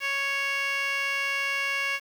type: tone with band-pass filter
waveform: 15% pulse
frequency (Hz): 554.4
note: C#5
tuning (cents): 0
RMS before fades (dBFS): -28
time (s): 0-2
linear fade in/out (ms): 50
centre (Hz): 2700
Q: 2.3
effects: 8-bit